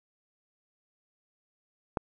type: click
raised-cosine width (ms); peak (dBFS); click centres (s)
1; -14; 1.972
effects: none